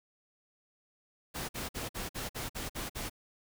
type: noise bursts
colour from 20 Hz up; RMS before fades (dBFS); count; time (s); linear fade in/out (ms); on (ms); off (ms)
pink; -38; 9; 1.34-3.098; 20; 150; 51
effects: none